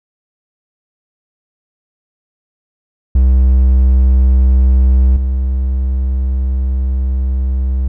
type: tone pair in turn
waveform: triangle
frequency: 64.3 / 65.01 Hz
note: C2 / C2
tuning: -30 / -11 cents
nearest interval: unison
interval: 19 cents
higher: second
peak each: -4 / -10 dBFS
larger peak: first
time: 3.15-5.17 / 5.17-7.88 s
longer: second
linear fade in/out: 5 ms
effects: none